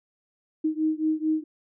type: beating tone pair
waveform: sine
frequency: 311.1 / 315.6 Hz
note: D#4 / D#4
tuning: 0 / +25 cents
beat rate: 4.5 Hz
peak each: -25 / -26 dBFS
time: 0.64-1.44 s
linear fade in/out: 10 ms
effects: none